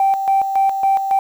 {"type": "tone with tremolo", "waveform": "sine", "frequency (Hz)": 780, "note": "G5", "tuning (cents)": -9, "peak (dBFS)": -10, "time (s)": [0, 1.19], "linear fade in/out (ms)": 2, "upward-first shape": "square", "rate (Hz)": 3.6, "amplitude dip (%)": 60, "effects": ["tanh soft clip ceiling -8 dBFS", "7-bit"]}